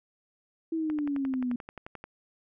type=exponential sweep; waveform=sine; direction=down; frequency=329.6 to 240 Hz; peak=-27 dBFS; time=0.72-1.56 s; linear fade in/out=5 ms
type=click train; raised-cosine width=0.5 ms; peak=-26 dBFS; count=14; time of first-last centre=0.9-2.04 s; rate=11.4 Hz
effects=none